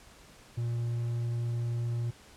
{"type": "tone", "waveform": "triangle", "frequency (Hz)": 118.2, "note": "A#2", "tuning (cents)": 24, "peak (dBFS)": -27, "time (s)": [0.57, 2.11], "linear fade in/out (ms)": 10, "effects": ["pink hiss -55 dBFS RMS until 2.36 s", "low-pass 10000 Hz 12 dB/octave"]}